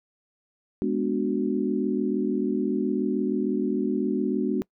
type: chord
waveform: sine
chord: G# half-diminished seventh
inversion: none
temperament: equal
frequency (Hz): 207.7 / 246.9 / 293.7 / 370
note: G#3 / B3 / D4 / F#4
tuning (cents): 0 / 0 / 0 / 0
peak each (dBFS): -28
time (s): 0.82-4.62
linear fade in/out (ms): 0
effects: noise-tail reverb RT60 0.1 s tail -24 dB re dry